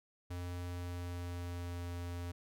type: tone with pitch glide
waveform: square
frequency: 88.5 to 87.28 Hz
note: F2 to F2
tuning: +23 to -1 cents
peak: -40 dBFS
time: 0.3-2.32 s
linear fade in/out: 10 ms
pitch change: -24 cents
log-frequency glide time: 0.63-1.85 s
effects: none